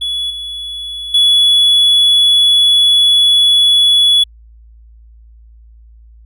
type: tone with level steps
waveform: triangle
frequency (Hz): 3400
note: G#7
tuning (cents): +40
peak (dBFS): -14 / -20 / -5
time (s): 0.01-4.24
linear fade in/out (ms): 10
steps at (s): 0.3 / 1.14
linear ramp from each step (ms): 5
effects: added 56 Hz sine -38 dBFS peak until 6.25 s

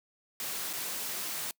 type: noise with dropouts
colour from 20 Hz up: white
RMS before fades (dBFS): -36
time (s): 0.4-1.51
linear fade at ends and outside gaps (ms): 1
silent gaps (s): 0.731-0.735
effects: noise-tail reverb RT60 0.1 s tail -25 dB re dry + high-pass 150 Hz 12 dB/octave

